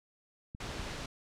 clicks, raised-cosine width 5 ms, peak -32 dBFS, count 3, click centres 0.549 / 0.692 / 0.796 s
pink noise, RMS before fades -40 dBFS, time 0.6-1.06 s, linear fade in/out 5 ms
effects low-pass 6000 Hz 12 dB/octave

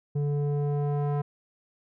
square tone with low-pass filter sweep, 144.9 Hz, D3, 23 cents flat, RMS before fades -27 dBFS, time 0.15-1.22 s, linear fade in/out 10 ms, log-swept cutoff 350 to 940 Hz, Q 1.3, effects none

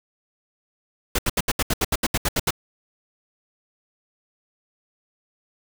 pink noise bursts, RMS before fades -21 dBFS, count 13, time 1.15-2.507 s, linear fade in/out 5 ms, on 37 ms, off 73 ms, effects none

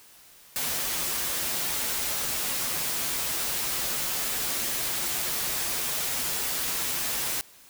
white noise with comb filter, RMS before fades -29 dBFS, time 0.56-7.41 s, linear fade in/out 0 ms, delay 10 ms, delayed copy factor -0.5, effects white hiss -53 dBFS RMS until 7.69 s

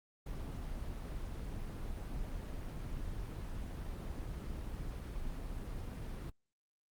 brown noise, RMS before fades -41 dBFS, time 0.26-6.3 s, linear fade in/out 5 ms, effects Opus 24 kbps

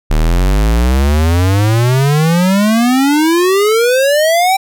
square exponential sweep, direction up, 36.71 to 784 Hz, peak -9 dBFS, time 0.1-4.57 s, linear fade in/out 10 ms, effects none

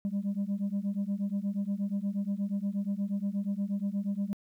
sine beating tone pair, 196 / 204.4 Hz, G3 / G#3, 0 / -27 cents, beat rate 8.4 Hz, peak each -30 dBFS, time 0.05-4.33 s, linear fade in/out 0 ms, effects tanh soft clip ceiling -26 dBFS + 11-bit

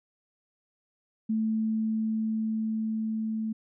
sine tone with level ramp, 220 Hz, A3, in tune, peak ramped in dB -24 to -28 dBFS, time 1.29-3.53 s, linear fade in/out 10 ms, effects none

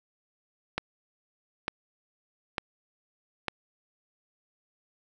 click train, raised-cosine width 0.3 ms, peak -12 dBFS, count 4, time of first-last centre 0.78-3.483 s, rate 1.11 Hz, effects none

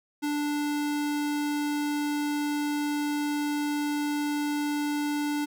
square tone, 293.7 Hz, D4, in tune, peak -27 dBFS, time 0.22-5.46 s, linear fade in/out 20 ms, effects none

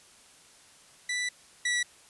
sawtooth tone pair in turn, 1975.5 / 1949.4 Hz, B6 / B6, 0 / -23 cents, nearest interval unison, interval 23 cents, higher first, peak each -25 / -22 dBFS, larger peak second, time 1.09-1.29 / 1.65-1.83 s, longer first, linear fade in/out 5 ms, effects white hiss -56 dBFS RMS until 2.09 s + resampled to 24000 Hz

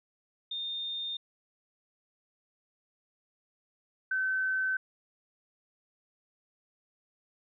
sine tone pair in turn, 3640 / 1530.4 Hz, A#7 / G6, -42 / -42 cents, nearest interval octave + minor third, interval 1500 cents, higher first, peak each -33 / -27 dBFS, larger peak second, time 0.51-1.17 / 4.11-4.77 s, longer neither, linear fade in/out 5 ms, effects none

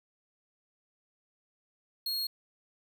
45% pulse tone, 4285 Hz, C8, 40 cents sharp, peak -30 dBFS, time 2.06-2.27 s, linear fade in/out 5 ms, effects none

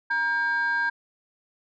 sine tone pair together, 942 / 1600.4 Hz, A#5 / G6, +18 / +35 cents, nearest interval major sixth, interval 917 cents, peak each -27 / -21 dBFS, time 0.1-0.9 s, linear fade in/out 10 ms, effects tanh soft clip ceiling -19 dBFS

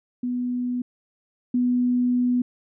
sine tone pair in turn, 246.9 / 246.9 Hz, B3 / B3, 0 / 0 cents, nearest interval unison, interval 0 cents, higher neither, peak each -23 / -18 dBFS, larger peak second, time 0.23-0.82 / 1.54-2.42 s, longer second, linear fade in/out 5 ms, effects none

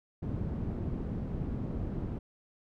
white low-pass noise, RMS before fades -35 dBFS, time 0.22-2.19 s, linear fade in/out 10 ms, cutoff 190 Hz, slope 12 dB/octave, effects none

